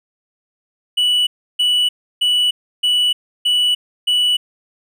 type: tone bursts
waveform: triangle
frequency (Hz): 2954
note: F#7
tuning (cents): -3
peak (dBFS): -11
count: 6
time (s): 0.97-4.37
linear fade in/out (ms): 10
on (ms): 300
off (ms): 320
effects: none